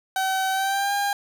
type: tone with pitch glide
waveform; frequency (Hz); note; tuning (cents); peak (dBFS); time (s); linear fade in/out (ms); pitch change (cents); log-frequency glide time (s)
30% pulse; 763 to 806; G5 to G5; -47 to +48; -19; 0.16-1.13; 2; +95; 0.51-0.93
effects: none